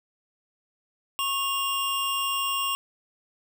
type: tone pair together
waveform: square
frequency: 1093.4 / 2800 Hz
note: C#6 / F7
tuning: -24 / +4 cents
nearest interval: octave + major third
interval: 1628 cents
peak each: -29 / -28 dBFS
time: 1.19-2.75 s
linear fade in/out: 0 ms
effects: none